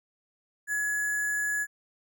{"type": "tone with sample-and-hold", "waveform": "sine", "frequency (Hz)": 1686, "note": "G#6", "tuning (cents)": 26, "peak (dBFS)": -26, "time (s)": [0.67, 1.67], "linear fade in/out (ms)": 50, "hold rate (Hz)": 8820, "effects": []}